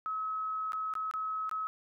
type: tone with dropouts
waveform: sine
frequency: 1284 Hz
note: E6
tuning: 46 cents flat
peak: -32 dBFS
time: 0.06-1.67 s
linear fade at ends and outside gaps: 0 ms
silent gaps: 0.721-0.732 / 0.938-0.953 / 1.112-1.138 / 1.494-1.513 s
effects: none